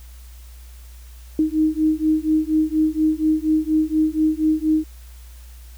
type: beating tone pair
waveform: sine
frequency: 309.8 / 314 Hz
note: D#4 / D#4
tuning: -7 / +16 cents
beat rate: 4.2 Hz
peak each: -19 dBFS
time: 1.39-4.84 s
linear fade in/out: 2 ms
effects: added 60 Hz sine -38 dBFS peak until 5.77 s + white hiss -51 dBFS RMS until 5.77 s